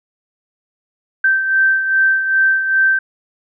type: beating tone pair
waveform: sine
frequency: 1557 / 1559.5 Hz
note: G6 / G6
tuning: -12 / -9 cents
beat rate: 2.5 Hz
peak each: -12 / -20 dBFS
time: 1.24-2.99 s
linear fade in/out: 5 ms
effects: none